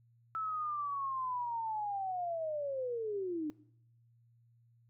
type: linear sweep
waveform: sine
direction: down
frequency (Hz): 1318.5 to 292.4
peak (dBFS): -34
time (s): 0.35-3.5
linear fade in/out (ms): 0
effects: noise-tail reverb RT60 0.7 s tail -21 dB re dry + added 117 Hz sine -64 dBFS peak until 4.89 s